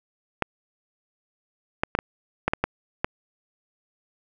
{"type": "clicks", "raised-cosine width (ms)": 0.5, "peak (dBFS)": -6, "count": 8, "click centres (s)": [0.423, 1.835, 1.951, 1.989, 2.48, 2.535, 2.64, 3.045], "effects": []}